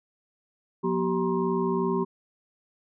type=tone cluster; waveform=sine; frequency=179.1 / 241.8 / 386.1 / 947 / 1059 Hz; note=F3 / B3 / G4 / A#5 / C6; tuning=+44 / -36 / -26 / +27 / +21 cents; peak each=-29 / -30 / -26 / -34 / -34 dBFS; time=0.83-2.05 s; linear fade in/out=20 ms; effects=none